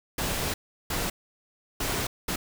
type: noise bursts at uneven times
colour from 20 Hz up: pink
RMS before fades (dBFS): -29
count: 4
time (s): 0.18-0.54 / 0.9-1.1 / 1.8-2.07 / 2.28-2.36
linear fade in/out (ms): 5
effects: none